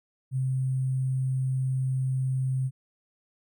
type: tone with sample-and-hold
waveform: sine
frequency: 130.81 Hz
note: C3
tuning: in tune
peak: -24 dBFS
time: 0.31-2.71 s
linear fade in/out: 50 ms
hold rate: 8820 Hz
effects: none